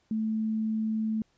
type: tone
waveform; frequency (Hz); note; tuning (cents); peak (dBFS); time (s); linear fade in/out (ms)
sine; 219.1; A3; -7; -26; 0.11-1.22; 2
effects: pink hiss -70 dBFS RMS until 1.37 s + resampled to 16000 Hz